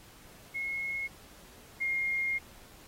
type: tone pair in turn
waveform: sine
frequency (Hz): 2168 / 2131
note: C#7 / C7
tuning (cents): -39 / +31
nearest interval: unison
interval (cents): 30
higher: first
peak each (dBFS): -32 / -28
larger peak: second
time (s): 0.54-1.08 / 1.8-2.39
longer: second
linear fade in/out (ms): 20
effects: pink hiss -55 dBFS RMS until 2.87 s + AAC 48 kbps